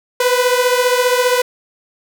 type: beating tone pair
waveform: sawtooth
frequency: 492.6 / 507.6 Hz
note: B4 / B4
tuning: -5 / +47 cents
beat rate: 15 Hz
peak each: -10 / -13 dBFS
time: 0.2-1.42 s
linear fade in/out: 5 ms
effects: none